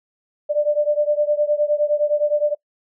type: beating tone pair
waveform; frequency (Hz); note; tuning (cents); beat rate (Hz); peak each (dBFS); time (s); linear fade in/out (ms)
sine; 590 / 599.7; D5 / D5; +8 / +36; 9.7; -18 / -20; 0.49-2.55; 20
effects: noise-tail reverb RT60 0.1 s tail -23 dB re dry